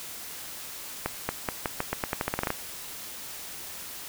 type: accelerating click train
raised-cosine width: 0.5 ms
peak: -11 dBFS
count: 15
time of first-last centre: 1.06-2.504 s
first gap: 230 ms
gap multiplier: 0.86
effects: white hiss -40 dBFS RMS until 4.08 s